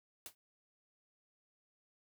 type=noise with exponential decay; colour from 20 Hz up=white; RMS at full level=-43 dBFS; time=0.26-0.35 s; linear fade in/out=1 ms; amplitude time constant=19 ms; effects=none